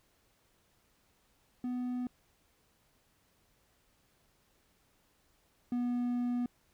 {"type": "tone pair in turn", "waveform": "triangle", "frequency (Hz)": [248.2, 243.8], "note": ["B3", "B3"], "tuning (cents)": [9, -22], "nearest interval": "unison", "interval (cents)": 31, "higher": "first", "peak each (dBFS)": [-31, -28], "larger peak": "second", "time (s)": [[1.64, 2.07], [5.72, 6.46]], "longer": "second", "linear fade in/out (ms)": 2, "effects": ["pink hiss -71 dBFS RMS until 6.73 s"]}